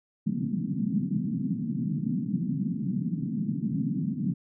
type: band-pass noise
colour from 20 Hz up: white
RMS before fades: -29 dBFS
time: 0.26-4.34 s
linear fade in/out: 10 ms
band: 140 to 250 Hz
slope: 48 dB/octave
effects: none